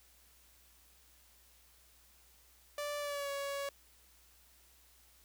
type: tone with pitch glide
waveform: sawtooth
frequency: 585 to 560.2 Hz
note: D5 to C#5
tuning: -7 to +18 cents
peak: -33 dBFS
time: 2.78-3.69 s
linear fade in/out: 2 ms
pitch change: -75 cents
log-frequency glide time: 2.99-3.3 s
effects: added 60 Hz sine -68 dBFS peak until 5.24 s + white hiss -65 dBFS RMS until 5.24 s